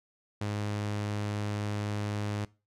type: tone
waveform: sawtooth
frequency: 103.83 Hz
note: G#2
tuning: in tune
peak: -27 dBFS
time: 0.41-2.45 s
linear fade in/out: 5 ms
effects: noise-tail reverb RT60 0.3 s tail -21 dB re dry + low-pass 8000 Hz 12 dB/octave